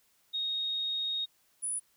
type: tone pair in turn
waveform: sine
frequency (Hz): 3734 / 9843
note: A#7 / D#9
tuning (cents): +2 / -20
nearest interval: octave + perfect fourth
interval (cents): 1678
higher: second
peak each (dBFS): -30 / -31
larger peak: first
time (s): 0.33-1.26 / 1.62-1.8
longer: first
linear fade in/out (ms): 20
effects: white hiss -69 dBFS RMS until 1.96 s